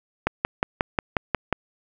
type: click train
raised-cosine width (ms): 0.5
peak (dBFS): -5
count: 8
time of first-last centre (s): 0.27-1.527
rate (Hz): 5.57
effects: none